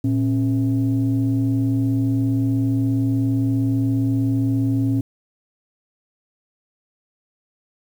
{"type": "tone pair together", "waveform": "sine", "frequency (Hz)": [114.4, 271.4], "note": ["A#2", "C#4"], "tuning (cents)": [-32, -36], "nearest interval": "octave + minor third", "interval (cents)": 1496, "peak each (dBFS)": -18, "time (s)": [0.04, 5.01], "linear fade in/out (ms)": 5, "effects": ["tanh soft clip ceiling -12 dBFS", "8-bit"]}